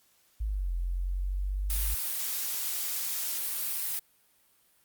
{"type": "exponential two-way sweep", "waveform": "sine", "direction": "down then up", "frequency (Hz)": [55, 43.28, 51.2], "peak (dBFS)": -28, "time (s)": [0.4, 1.95], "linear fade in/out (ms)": 10, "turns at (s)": 0.73}
{"type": "noise", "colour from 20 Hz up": "blue", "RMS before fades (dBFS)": -32, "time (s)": [1.7, 3.99], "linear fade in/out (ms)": 0}
{"effects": ["white hiss -66 dBFS RMS until 4.84 s", "Opus 48 kbps"]}